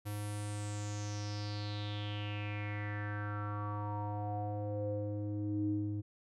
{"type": "tone with low-pass filter sweep", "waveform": "square", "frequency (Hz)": 103.83, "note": "G#2", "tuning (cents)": 0, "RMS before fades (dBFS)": -38, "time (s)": [0.05, 6.02], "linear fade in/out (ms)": 20, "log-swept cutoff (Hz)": [12000, 250], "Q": 6, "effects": []}